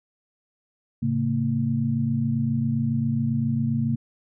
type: tone cluster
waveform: sine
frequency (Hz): 110.6 / 138 / 228.5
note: A2 / C#3 / A#3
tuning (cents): +9 / -7 / -34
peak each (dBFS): -28 / -25 / -24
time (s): 1.02-3.96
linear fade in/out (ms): 10
effects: none